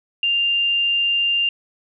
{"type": "tone", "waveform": "sine", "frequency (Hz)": 2794, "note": "F7", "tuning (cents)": 0, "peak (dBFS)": -16, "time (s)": [0.23, 1.49], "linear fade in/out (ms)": 2, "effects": []}